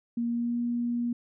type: tone with pitch glide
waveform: sine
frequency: 235.4 to 238.8 Hz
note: A#3 to A#3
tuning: +17 to +42 cents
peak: -26 dBFS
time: 0.17-1.13 s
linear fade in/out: 5 ms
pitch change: +25 cents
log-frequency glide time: 0.28-0.59 s
effects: none